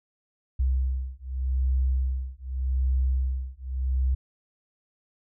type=beating tone pair; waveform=sine; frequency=64.4 / 65.24 Hz; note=C2 / C2; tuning=-27 / -4 cents; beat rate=0.84 Hz; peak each=-26 dBFS; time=0.59-4.15 s; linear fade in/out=10 ms; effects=none